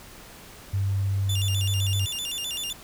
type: tone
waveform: sine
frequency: 98 Hz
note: G2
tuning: in tune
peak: -22 dBFS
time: 0.73-2.06 s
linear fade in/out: 10 ms
type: tone with vibrato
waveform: sawtooth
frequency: 3136 Hz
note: G7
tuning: in tune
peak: -26 dBFS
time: 1.29-2.73 s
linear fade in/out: 5 ms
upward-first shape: square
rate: 7.8 Hz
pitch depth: 190 cents each way
effects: pink hiss -46 dBFS RMS until 2.83 s